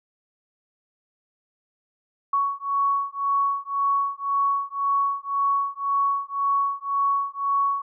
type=beating tone pair; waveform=sine; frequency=1115 / 1116.9 Hz; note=C#6 / C#6; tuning=+10 / +13 cents; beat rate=1.9 Hz; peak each=-24 dBFS; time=2.33-7.82 s; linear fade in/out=5 ms; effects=none